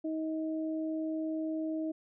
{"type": "tone pair together", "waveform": "sine", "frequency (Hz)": [316.2, 632.4], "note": ["D#4", "D#5"], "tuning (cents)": [28, 28], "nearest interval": "octave", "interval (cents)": 1200, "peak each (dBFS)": [-32, -40], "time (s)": [0.04, 1.92], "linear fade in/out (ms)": 10, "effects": []}